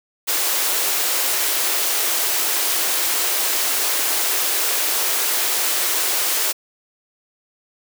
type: high-pass noise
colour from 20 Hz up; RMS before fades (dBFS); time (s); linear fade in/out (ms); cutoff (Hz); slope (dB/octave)
white; -20; 0.27-6.53; 20; 310; 48
effects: none